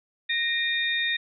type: tone cluster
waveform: sine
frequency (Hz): 1862 / 2402 / 3674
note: A#6 / D7 / A#7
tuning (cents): -2 / +38 / -26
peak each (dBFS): -26 / -32 / -27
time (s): 0.29-1.17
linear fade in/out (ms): 10
effects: none